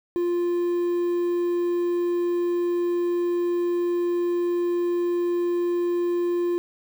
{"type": "tone with quantisation", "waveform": "triangle", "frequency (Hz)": 349.2, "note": "F4", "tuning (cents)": 0, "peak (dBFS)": -19, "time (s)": [0.16, 6.58], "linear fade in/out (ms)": 0, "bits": 8, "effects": []}